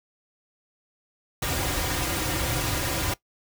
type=noise with comb filter; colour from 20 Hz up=pink; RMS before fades=-27 dBFS; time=1.42-3.14 s; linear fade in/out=5 ms; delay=4.6 ms; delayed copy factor=-0.65; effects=noise-tail reverb RT60 0.1 s tail -19 dB re dry